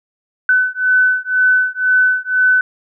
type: beating tone pair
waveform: sine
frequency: 1506 / 1508 Hz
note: F#6 / F#6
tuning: +30 / +32 cents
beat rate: 2 Hz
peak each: -14 dBFS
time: 0.49-2.61 s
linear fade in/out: 2 ms
effects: none